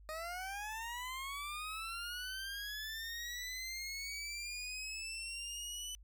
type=linear sweep; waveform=20% pulse; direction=up; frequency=615 to 3000 Hz; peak=-36 dBFS; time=0.09-5.95 s; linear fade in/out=0 ms; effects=added 50 Hz sine -55 dBFS peak until 6.03 s